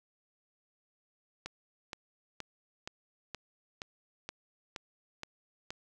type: click train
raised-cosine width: 0.2 ms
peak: -22 dBFS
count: 10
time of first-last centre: 1.46-5.705 s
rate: 2.12 Hz
effects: none